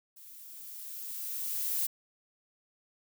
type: noise with level ramp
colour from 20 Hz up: violet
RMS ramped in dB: -52 to -30 dBFS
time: 0.16-1.87 s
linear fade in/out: 10 ms
effects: none